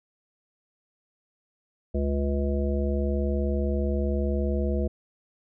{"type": "harmonic tone", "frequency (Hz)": 70.4, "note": "C#2", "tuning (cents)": 27, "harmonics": [1, 3, 5, 7, 9], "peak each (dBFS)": [-25, -30, -32, -33, -35], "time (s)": [1.94, 4.88], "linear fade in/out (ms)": 10, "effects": []}